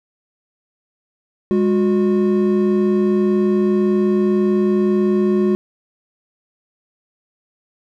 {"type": "tone pair together", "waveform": "triangle", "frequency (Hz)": [204.8, 363], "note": ["G#3", "F#4"], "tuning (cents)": [-24, -33], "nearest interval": "minor seventh", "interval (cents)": 991, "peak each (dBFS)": -14, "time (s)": [1.51, 5.55], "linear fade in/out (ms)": 0, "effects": []}